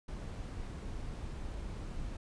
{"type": "noise", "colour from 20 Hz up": "brown", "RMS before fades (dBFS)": -41, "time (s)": [0.08, 2.17], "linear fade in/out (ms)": 5, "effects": ["resampled to 22050 Hz"]}